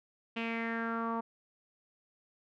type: tone with low-pass filter sweep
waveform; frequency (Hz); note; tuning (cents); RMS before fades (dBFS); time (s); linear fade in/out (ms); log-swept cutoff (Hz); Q
sawtooth; 229; A#3; -31; -35; 0.36-1.21; 10; 2800 to 1000; 5.1
effects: none